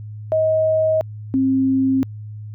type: tone pair in turn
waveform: sine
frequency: 632 / 265.7 Hz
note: D#5 / C4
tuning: +27 / +27 cents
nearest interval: octave + minor third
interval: 1500 cents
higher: first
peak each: -14 dBFS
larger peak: neither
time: 0.32-1.01 / 1.34-2.03 s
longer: neither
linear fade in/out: 0 ms
effects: added 106 Hz sine -30 dBFS peak until 2.54 s